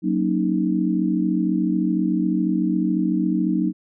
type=chord; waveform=sine; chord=D# minor seventh; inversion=first; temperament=equal; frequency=185 / 233.1 / 277.2 / 311.1 Hz; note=F#3 / A#3 / C#4 / D#4; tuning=0 / 0 / 0 / 0 cents; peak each=-22 / -25 / -27 / -22 dBFS; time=0.02-3.73 s; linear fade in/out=50 ms; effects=none